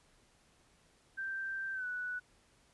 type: tone with pitch glide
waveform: sine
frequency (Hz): 1568 to 1480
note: G6 to F#6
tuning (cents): 0 to 0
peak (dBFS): -36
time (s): 1.17-2.2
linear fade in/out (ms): 20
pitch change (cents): -100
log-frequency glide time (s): 1.73-1.86
effects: pink hiss -68 dBFS RMS until 2.73 s + resampled to 24000 Hz